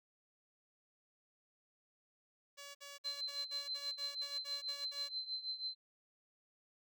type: tone bursts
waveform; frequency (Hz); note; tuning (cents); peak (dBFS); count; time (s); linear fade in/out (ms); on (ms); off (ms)
5% pulse; 567; C#5; +39; -38; 11; 2.57-5.09; 20; 180; 54
type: tone with tremolo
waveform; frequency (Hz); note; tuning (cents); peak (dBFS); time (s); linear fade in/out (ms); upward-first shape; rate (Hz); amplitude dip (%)
sine; 4084; C8; -43; -36; 3.04-5.75; 20; triangle; 6.2; 85
effects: none